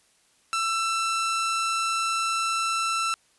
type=tone; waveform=sawtooth; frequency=1335 Hz; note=E6; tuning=22 cents sharp; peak=-20 dBFS; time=0.53-3.14 s; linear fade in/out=0 ms; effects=white hiss -63 dBFS RMS until 3.38 s + resampled to 24000 Hz